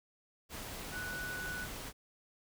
sine tone in noise, 1480 Hz, F#6, in tune, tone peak -39 dBFS, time 0.91-1.68 s, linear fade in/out 50 ms, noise pink, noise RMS -44 dBFS, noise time 0.49-1.93 s, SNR +2 dB, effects none

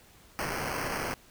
violet noise with sample-and-hold, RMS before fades -33 dBFS, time 0.39-1.14 s, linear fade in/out 0 ms, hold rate 3675 Hz, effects pink hiss -57 dBFS RMS until 1.3 s

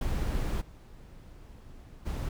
brown noise with level steps, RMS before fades -30 / -49 / -33 dBFS, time 0.01-2.29 s, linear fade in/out 5 ms, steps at 0.6 / 2.05 s, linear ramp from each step 20 ms, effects none

